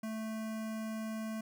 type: tone with notch filter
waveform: square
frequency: 220 Hz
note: A3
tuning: in tune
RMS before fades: -39 dBFS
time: 0.03-1.41 s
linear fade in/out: 5 ms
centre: 3700 Hz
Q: 1.8
effects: none